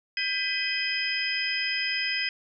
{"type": "tone cluster", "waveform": "sine", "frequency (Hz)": [1592, 2001, 2521, 3139, 5030], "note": ["G6", "B6", "D#7", "G7", "D#8"], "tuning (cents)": [26, 22, 22, 2, 18], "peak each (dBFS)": [-35, -31, -31, -34, -31], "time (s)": [0.17, 2.29], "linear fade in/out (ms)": 2, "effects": []}